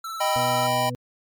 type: tone with vibrato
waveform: square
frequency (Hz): 1322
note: E6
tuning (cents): +5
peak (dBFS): -31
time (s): 0.04-0.67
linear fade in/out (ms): 5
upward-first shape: sine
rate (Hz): 20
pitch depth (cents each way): 39
type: chord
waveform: square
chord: Eb augmented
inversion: none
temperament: equal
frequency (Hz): 622.3 / 784 / 987.8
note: Eb5 / G5 / B5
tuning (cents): 0 / 0 / 0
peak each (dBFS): -26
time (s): 0.2-0.9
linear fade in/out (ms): 10
type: harmonic tone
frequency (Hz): 123.47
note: B2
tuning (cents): 0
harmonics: 1 / 2 / 4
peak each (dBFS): -30 / -33 / -36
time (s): 0.36-0.95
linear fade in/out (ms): 0
effects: MP3 96 kbps